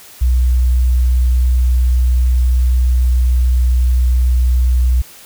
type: tone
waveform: sine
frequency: 62.1 Hz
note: B1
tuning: 10 cents sharp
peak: -9 dBFS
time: 0.21-5.02 s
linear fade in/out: 10 ms
effects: white hiss -39 dBFS RMS until 5.25 s